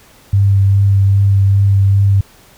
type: tone with vibrato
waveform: sine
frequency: 98.7 Hz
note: G2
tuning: 12 cents sharp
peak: -7 dBFS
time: 0.33-2.21 s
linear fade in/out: 5 ms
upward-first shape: triangle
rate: 2.5 Hz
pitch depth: 17 cents each way
effects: pink hiss -45 dBFS RMS until 2.57 s